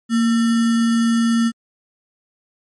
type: tone with sample-and-hold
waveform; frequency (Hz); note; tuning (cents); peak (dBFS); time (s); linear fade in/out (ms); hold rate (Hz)
sine; 230.9; A#3; -16; -13; 0.09-1.52; 50; 1575
effects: MP3 48 kbps